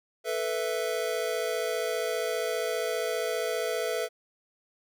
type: chord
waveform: square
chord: A suspended second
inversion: none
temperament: just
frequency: 440 / 495 / 660 Hz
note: A4 / B4 / E5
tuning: 0 / +4 / +2 cents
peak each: -33 dBFS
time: 0.24-4.09 s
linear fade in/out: 50 ms
effects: none